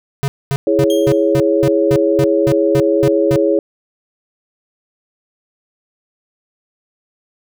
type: tone bursts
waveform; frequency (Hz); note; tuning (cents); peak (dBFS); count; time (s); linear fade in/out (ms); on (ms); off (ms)
square; 138.6; C#3; 0; -15; 12; 0.23-3.36; 0; 50; 230
type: chord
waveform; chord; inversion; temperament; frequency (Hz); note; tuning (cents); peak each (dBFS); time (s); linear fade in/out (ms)
sine; C# minor; first; equal; 329.6 / 415.3 / 554.4; E4 / G#4 / C#5; 0 / 0 / 0; -15; 0.67-3.59; 2
type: tone with exponential decay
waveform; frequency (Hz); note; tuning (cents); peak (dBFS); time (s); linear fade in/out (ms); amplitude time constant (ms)
sawtooth; 3226; G7; +49; -19; 0.9-1.33; 1; 92
effects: none